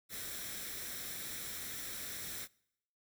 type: noise with comb filter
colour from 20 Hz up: white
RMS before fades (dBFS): -43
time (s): 0.09-2.48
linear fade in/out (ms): 50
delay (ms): 0.53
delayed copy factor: +0.55
effects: noise-tail reverb RT60 0.8 s tail -25 dB re dry